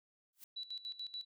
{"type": "noise with exponential growth", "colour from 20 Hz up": "blue", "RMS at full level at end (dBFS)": -49, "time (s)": [0.33, 0.44], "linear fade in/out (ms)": 2, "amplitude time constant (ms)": 22}
{"type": "tone with tremolo", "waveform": "sine", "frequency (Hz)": 3944, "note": "B7", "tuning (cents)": -3, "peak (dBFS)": -40, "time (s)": [0.56, 1.25], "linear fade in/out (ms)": 10, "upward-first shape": "square", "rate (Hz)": 6.9, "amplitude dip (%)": 80}
{"effects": []}